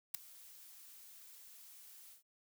blue noise with ADSR envelope, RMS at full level -33 dBFS, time 0.14-2.23 s, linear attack 8 ms, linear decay 3 ms, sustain -24 dB, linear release 120 ms, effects none

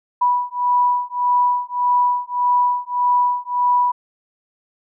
sine beating tone pair, 981 / 982.7 Hz, B5 / B5, -12 / -9 cents, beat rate 1.7 Hz, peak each -18 dBFS, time 0.21-3.92 s, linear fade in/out 10 ms, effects none

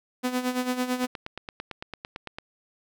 sawtooth tone with tremolo, 251.1 Hz, B3, 29 cents sharp, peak -19 dBFS, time 0.23-1.07 s, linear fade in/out 20 ms, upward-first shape sine, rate 9 Hz, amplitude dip 70%
click train, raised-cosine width 0.3 ms, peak -19 dBFS, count 13, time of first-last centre 1.04-2.385 s, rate 8.92 Hz
effects none

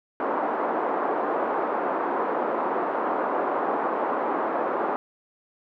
white band-pass noise, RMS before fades -26 dBFS, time 0.2-4.96 s, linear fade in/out 0 ms, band 280 to 1100 Hz, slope 24 dB/octave, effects none

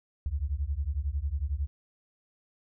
sine beating tone pair, 65.9 / 76.9 Hz, C2 / D#2, +13 / -20 cents, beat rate 11 Hz, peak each -31 dBFS, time 0.26-1.67 s, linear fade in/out 0 ms, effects none

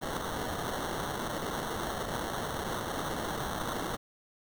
white noise with sample-and-hold, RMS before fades -35 dBFS, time 0.01-3.97 s, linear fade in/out 20 ms, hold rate 2450 Hz, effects none

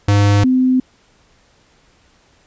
square / sine tone pair in turn, 101.8 / 256.5 Hz, G#2 / C4, -34 / -34 cents, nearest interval octave + major third, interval 1600 cents, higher second, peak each -10 dBFS, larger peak neither, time 0.08-0.44 / 0.44-0.8 s, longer neither, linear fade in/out 5 ms, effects pink hiss -54 dBFS RMS until 2.46 s + resampled to 16000 Hz

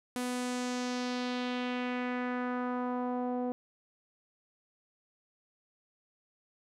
sawtooth tone with low-pass filter sweep, 248.3 Hz, B3, 9 cents sharp, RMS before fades -34 dBFS, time 0.16-3.52 s, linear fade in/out 0 ms, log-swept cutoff 11000 to 630 Hz, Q 1.8, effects none

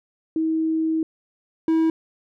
sine / triangle tone pair in turn, 320 / 323 Hz, D#4 / E4, +49 / -35 cents, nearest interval unison, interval 16 cents, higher second, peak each -19 / -14 dBFS, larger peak second, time 0.36-1.03 / 1.68-1.9 s, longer first, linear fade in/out 2 ms, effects none

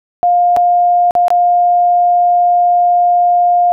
sine tone with dropouts, 706 Hz, F5, 19 cents sharp, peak -7 dBFS, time 0.23-3.72 s, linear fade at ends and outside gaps 0 ms, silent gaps 0.564-0.57 / 1.109-1.152 / 1.282-1.304 s, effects none

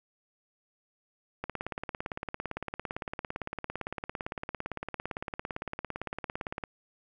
click train, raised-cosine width 0.5 ms, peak -19 dBFS, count 93, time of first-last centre 1.44-6.638 s, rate 17.7 Hz, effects none

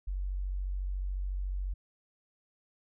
sine tone, 47 Hz, F#1, 28 cents sharp, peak -31 dBFS, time 0.07-1.74 s, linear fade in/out 10 ms, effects none

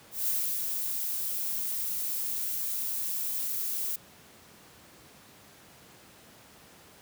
violet noise with ADSR envelope, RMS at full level -28 dBFS, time 0.11-3.96 s, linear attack 160 ms, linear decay 330 ms, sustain -4 dB, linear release 5 ms, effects pink hiss -54 dBFS RMS until 7.01 s + high-pass 100 Hz 12 dB/octave

